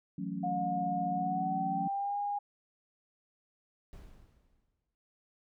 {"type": "chord", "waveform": "sine", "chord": "F# minor seventh", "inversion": "third", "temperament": "equal", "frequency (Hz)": [164.81, 185, 220, 277.2], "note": ["E3", "F#3", "A3", "C#4"], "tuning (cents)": [0, 0, 0, 0], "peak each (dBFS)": [-42, -37, -42, -40], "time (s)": [0.18, 1.88], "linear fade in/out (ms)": 5}
{"type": "tone with pitch glide", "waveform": "sine", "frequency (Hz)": [718, 815.3], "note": ["F5", "G#5"], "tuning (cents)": [48, -32], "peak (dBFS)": -31, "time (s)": [0.43, 2.39], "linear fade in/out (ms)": 10, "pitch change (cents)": 220, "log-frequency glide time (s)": [1.09, 2.18]}
{"type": "noise with exponential decay", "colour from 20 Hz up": "brown", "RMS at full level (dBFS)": -47, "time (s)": [3.93, 4.95], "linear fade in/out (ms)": 0, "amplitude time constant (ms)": 220}
{"effects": []}